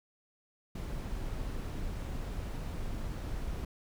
brown noise, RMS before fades -37 dBFS, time 0.75-3.65 s, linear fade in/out 5 ms, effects none

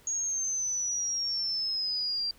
sine exponential sweep, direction down, 6650 to 4703 Hz, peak -28 dBFS, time 0.07-2.31 s, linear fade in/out 2 ms, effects pink hiss -59 dBFS RMS until 2.38 s

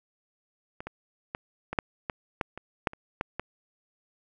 clicks, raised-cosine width 0.5 ms, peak -23 / -21 / -17 / -18 / -8 / -15 / -12 / -24 / -9 / -27 / -13 / -16 dBFS, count 12, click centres 0.805 / 0.87 / 1.349 / 1.73 / 1.788 / 2.098 / 2.412 / 2.576 / 2.872 / 2.934 / 3.211 / 3.396 s, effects none

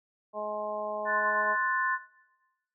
harmonic tone, 211.1 Hz, G#3, 29 cents sharp, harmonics 1 / 2 / 3 / 4 / 5, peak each -46 / -41 / -34 / -40 / -38 dBFS, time 0.33-1.57 s, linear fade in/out 50 ms
sine chord, F# diminished, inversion second, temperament equal, 1046.5 / 1480 / 1760 Hz, C6 / F#6 / A6, 0 / 0 / 0 cents, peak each -29 / -33 / -29 dBFS, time 1.05-1.99 s, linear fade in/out 50 ms
effects noise-tail reverb RT60 1.0 s tail -17 dB re dry

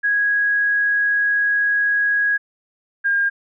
sine tone pair in turn, 1656 / 1613.5 Hz, G#6 / G6, -5 / +50 cents, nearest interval unison, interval 45 cents, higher first, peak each -15 dBFS, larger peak neither, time 0.03-2.38 / 3.04-3.3 s, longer first, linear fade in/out 20 ms, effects none

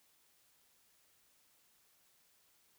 silence, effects white hiss -71 dBFS RMS until 2.78 s

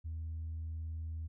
sine tone, 80.5 Hz, E2, 41 cents flat, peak -36 dBFS, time 0.04-1.28 s, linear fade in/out 20 ms, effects tanh soft clip ceiling -35 dBFS

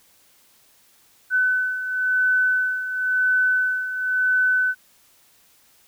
sine beating tone pair, 1507 / 1507.96 Hz, F#6 / F#6, +31 / +32 cents, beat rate 0.96 Hz, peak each -25 / -19 dBFS, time 1.3-4.75 s, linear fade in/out 50 ms, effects white hiss -57 dBFS RMS until 5.87 s

